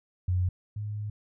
sine tone pair in turn, 90.8 / 104.95 Hz, F#2 / G#2, -32 / +19 cents, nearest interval minor third, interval 251 cents, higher second, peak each -23 / -31 dBFS, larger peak first, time 0.28-0.49 / 0.76-1.1 s, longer second, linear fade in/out 5 ms, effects none

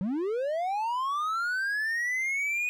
triangle linear sweep, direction up, 173.9 to 2489 Hz, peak -25 dBFS, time 0.01-2.69 s, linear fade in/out 0 ms, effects none

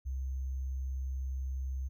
sine tone with sample-and-hold, 65.9 Hz, C2, 13 cents sharp, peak -33 dBFS, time 0.05-1.89 s, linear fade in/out 20 ms, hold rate 6300 Hz, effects none

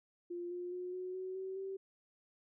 sine tone with pitch steps, 349.2 / 355.1 / 361.1 / 367.2 / 373.4 / 379.7 / 386.1 Hz, F4 / F4 / F#4 / F#4 / F#4 / F#4 / G4, 0 / +29 / -42 / -13 / +16 / +45 / -26 cents, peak -39 dBFS, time 0.3-1.77 s, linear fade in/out 10 ms, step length 210 ms, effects none

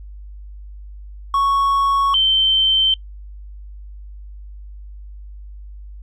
triangle / sine tone pair in turn, 1108.7 / 3105 Hz, C#6 / G7, 0 / -17 cents, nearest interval octave + tritone, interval 1783 cents, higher second, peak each -12 dBFS, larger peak neither, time 1.34-2.14 / 2.14-2.94 s, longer neither, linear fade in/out 2 ms, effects noise-tail reverb RT60 0.1 s tail -23 dB re dry + added 50 Hz sine -33 dBFS peak until 6.02 s

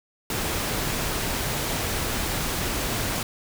pink noise, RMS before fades -27 dBFS, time 0.3-3.23 s, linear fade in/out 2 ms, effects none

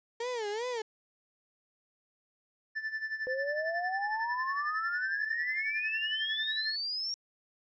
35% pulse tone with vibrato, 453.5 Hz, A#4, 48 cents flat, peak -31 dBFS, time 0.2-0.82 s, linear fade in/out 5 ms, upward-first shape sine, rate 2.6 Hz, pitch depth 180 cents each way
triangle tone with tremolo, 1760 Hz, A6, in tune, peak -29 dBFS, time 2.75-6.76 s, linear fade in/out 20 ms, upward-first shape sine, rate 11 Hz, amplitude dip 75%
sine exponential sweep, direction up, 505 to 5620 Hz, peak -32 dBFS, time 3.27-7.14 s, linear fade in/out 0 ms
effects resampled to 16000 Hz

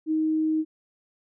sine tone, 313.9 Hz, D#4, 15 cents sharp, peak -21 dBFS, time 0.06-0.65 s, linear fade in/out 50 ms, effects none

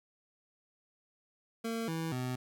25% pulse tone with pitch steps, 227.8 / 163 / 126.5 Hz, A#3 / E3 / B2, -40 / -19 / +42 cents, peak -30 dBFS, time 1.64-2.36 s, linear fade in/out 10 ms, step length 240 ms, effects none

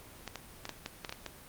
clicks, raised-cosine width 0.2 ms, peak -20 dBFS, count 9, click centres 0.277 / 0.357 / 0.654 / 0.693 / 0.861 / 1.048 / 1.094 / 1.125 / 1.263 s, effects pink hiss -52 dBFS RMS until 1.48 s + Opus 24 kbps

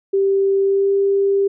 sine tone with pitch glide, 391.6 to 395.7 Hz, G4 to G4, -2 to +16 cents, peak -13 dBFS, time 0.13-1.48 s, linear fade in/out 10 ms, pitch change +18 cents, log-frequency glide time 0.62-0.92 s, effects none

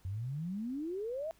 sine exponential sweep, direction up, 89.4 to 666 Hz, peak -35 dBFS, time 0.05-1.31 s, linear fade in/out 0 ms, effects added 50 Hz sine -68 dBFS peak until 1.39 s + pink hiss -67 dBFS RMS until 1.39 s

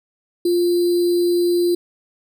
sine tone with sample-and-hold, 349.2 Hz, F4, in tune, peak -14 dBFS, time 0.45-1.75 s, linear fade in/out 5 ms, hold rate 4410 Hz, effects none

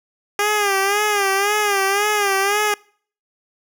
10% pulse tone with vibrato, 404.7 Hz, G#4, 45 cents flat, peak -8 dBFS, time 0.39-2.74 s, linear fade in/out 2 ms, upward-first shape sine, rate 1.9 Hz, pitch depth 78 cents each way, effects noise-tail reverb RT60 0.5 s tail -25 dB re dry

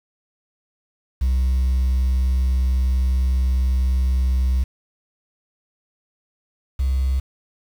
sine tone pair in turn, 64.2 / 65.85 Hz, C2 / C2, -32 / +12 cents, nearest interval unison, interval 44 cents, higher second, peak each -13 / -15 dBFS, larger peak first, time 1.21-4.64 / 6.79-7.2 s, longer first, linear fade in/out 10 ms, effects tanh soft clip ceiling -15 dBFS + 7-bit

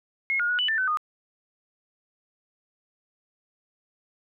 sine tone with pitch steps, 2163 / 1429 / 1463 / 2974 / 1778 / 1518 / 1229 Hz, C#7 / F6 / F#6 / F#7 / A6 / F#6 / D#6, -43 / +39 / -20 / +8 / +18 / +44 / -22 cents, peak -22 dBFS, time 0.3-0.972 s, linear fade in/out 0 ms, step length 96 ms, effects none

